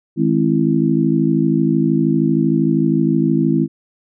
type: harmonic tone with a mistuned harmonic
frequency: 52.9 Hz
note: G#1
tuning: 33 cents sharp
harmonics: 3 / 4 / 5 / 6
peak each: -18 / -18 / -18 / -18 dBFS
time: 0.16-3.68 s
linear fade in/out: 50 ms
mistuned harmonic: 6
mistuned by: +73 cents
effects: none